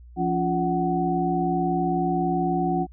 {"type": "tone cluster", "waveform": "sine", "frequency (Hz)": [172.5, 281.3, 350.1, 746], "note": ["F3", "C#4", "F4", "F#5"], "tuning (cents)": [-21, 26, 4, 14], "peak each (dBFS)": [-26, -28, -27, -25], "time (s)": [0.16, 2.87], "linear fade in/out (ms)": 50, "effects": ["added 60 Hz sine -43 dBFS peak until 2.92 s"]}